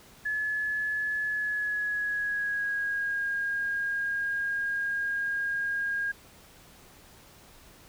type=tone with pitch glide; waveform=sine; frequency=1710 to 1624.3 Hz; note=A6 to G#6; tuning=-50 to -39 cents; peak=-27 dBFS; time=0.25-6.12 s; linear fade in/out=10 ms; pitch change=-89 cents; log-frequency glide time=1.24-3.25 s; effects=pink hiss -54 dBFS RMS until 7.88 s